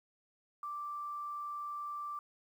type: tone with quantisation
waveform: sine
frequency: 1174.7 Hz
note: D6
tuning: in tune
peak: -38 dBFS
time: 0.63-2.19 s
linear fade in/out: 2 ms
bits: 11
effects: none